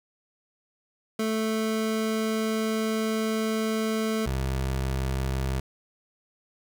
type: tone pair in turn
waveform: 25% pulse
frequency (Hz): 220 / 65.96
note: A3 / C2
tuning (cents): 0 / +15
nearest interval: octave + major sixth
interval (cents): 2085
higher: first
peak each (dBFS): -21 / -22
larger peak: first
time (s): 1.19-4.26 / 4.26-5.6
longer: first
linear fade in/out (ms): 5
effects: none